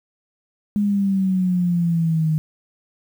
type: exponential sweep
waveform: sine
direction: down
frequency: 207.7 to 154.7 Hz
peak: -16 dBFS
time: 0.76-2.38 s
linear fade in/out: 0 ms
effects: 8-bit